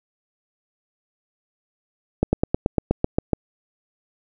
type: slowing click train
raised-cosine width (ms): 2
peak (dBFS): -4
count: 10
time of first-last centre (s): 2.23-3.333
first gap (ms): 100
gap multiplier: 1.05
effects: none